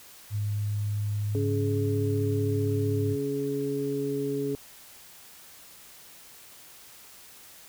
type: tone with pitch glide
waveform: sine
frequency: 103.83 to 104.49 Hz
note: G#2 to G#2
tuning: 0 to +11 cents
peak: -26 dBFS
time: 0.3-3.17 s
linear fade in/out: 50 ms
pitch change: +11 cents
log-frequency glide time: 0.92-2.49 s
type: harmonic tone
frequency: 140 Hz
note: C#3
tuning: 18 cents sharp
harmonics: 1 / 2 / 3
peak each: -35 / -31 / -29 dBFS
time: 1.35-4.55 s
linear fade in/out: 0 ms
effects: white hiss -50 dBFS RMS until 7.68 s